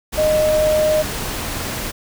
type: tone in noise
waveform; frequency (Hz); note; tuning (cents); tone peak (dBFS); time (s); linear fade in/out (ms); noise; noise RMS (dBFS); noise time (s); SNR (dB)
sine; 616; D#5; -17; -13; 0.17-1.03; 20; pink; -25; 0.12-1.92; +9
effects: none